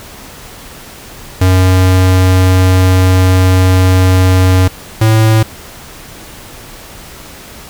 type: tone pair in turn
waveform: square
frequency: 92.7 / 110.24 Hz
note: F#2 / A2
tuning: +4 / +4 cents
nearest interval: minor third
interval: 300 cents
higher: second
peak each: -6 dBFS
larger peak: neither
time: 1.41-4.68 / 5.01-5.43 s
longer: first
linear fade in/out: 5 ms
effects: pink hiss -32 dBFS RMS until 7.69 s